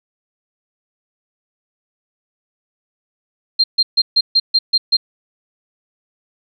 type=tone bursts; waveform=sine; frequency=4186 Hz; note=C8; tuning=in tune; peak=-9 dBFS; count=8; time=3.59-4.97 s; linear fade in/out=10 ms; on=50 ms; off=140 ms; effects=none